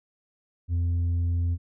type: tone with tanh clipping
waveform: sine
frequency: 85.9 Hz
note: F2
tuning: 28 cents flat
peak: -23 dBFS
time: 0.68-1.58 s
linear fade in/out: 50 ms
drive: 3 dB
effects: none